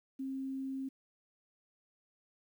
sine tone with quantisation, 267.2 Hz, C4, 36 cents sharp, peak -36 dBFS, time 0.19-0.89 s, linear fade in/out 10 ms, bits 11, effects none

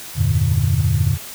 sine chord, E half-diminished seventh, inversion none, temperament equal with one note detuned, 84.09 / 98 / 116.54 / 146.83 Hz, E2 / G2 / Bb2 / D3, +35 / 0 / 0 / 0 cents, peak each -19 dBFS, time 0.15-1.18 s, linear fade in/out 50 ms, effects tanh soft clip ceiling -5 dBFS + white hiss -34 dBFS RMS until 1.34 s

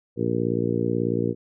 harmonic tone, 58.27 Hz, A#1, in tune, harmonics 2 / 3 / 4 / 5 / 6 / 7 / 8, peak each -29 / -29 / -29 / -29 / -29 / -29 / -29 dBFS, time 0.16-1.35 s, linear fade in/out 50 ms, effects none

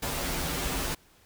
pink noise with comb filter, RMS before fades -31 dBFS, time 0.02-0.95 s, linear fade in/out 10 ms, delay 9.6 ms, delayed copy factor -0.9, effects pink hiss -60 dBFS RMS until 1.25 s

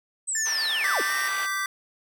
sine linear sweep, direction down, 8320 to 196 Hz, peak -25 dBFS, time 0.27-1.02 s, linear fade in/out 20 ms
square tone with pitch glide, 1771 to 1840.9 Hz, A6 to A#6, +11 to -22 cents, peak -29 dBFS, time 0.35-1.28 s, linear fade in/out 2 ms, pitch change +67 cents, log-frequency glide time 1.06-1.12 s
pink band-pass noise, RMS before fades -37 dBFS, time 0.45-1.47 s, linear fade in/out 20 ms, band 1000 to 3700 Hz, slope 12 dB/octave
square chord, G major, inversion second, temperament equal with one note detuned, 1174.7 / 1553.6 / 1975.5 Hz, D6 / G6 / B6, 0 / -16 / 0 cents, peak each -31 dBFS, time 0.84-1.66 s, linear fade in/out 2 ms
effects none

